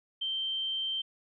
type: tone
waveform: sine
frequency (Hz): 3130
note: G7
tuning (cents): -3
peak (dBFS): -30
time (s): 0.21-1.02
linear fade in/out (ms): 10
effects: none